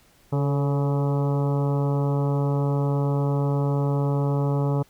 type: harmonic tone with a mistuned harmonic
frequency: 140.9 Hz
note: C#3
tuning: 29 cents sharp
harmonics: 1 / 2 / 3 / 4 / 5 / 6 / 7 / 8 / 9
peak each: -21 / -30 / -30 / -33 / -40 / -36 / -40 / -42 / -43 dBFS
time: 0.32-4.83 s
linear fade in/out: 10 ms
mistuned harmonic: 3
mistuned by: +33 cents
effects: pink hiss -58 dBFS RMS until 4.89 s